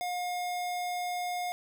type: tone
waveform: square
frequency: 715 Hz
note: F5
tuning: 41 cents sharp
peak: -32 dBFS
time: 0.01-1.52 s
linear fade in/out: 0 ms
effects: none

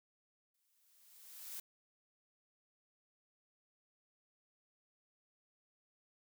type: noise with exponential growth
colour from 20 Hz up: blue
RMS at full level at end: -44 dBFS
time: 0.54-1.6 s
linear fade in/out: 5 ms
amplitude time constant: 230 ms
effects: none

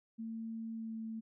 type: tone with pitch glide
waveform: sine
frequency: 225.3 to 223 Hz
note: A3 to A3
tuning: +41 to +23 cents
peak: -39 dBFS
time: 0.18-1.21 s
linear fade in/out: 20 ms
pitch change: -18 cents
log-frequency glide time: 0.71-0.98 s
effects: none

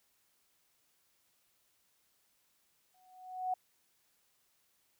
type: tone with exponential growth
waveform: sine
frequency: 740 Hz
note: F#5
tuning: in tune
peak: -29 dBFS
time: 2.94-3.54 s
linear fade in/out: 5 ms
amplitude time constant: 130 ms
effects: white hiss -74 dBFS RMS until 4.99 s

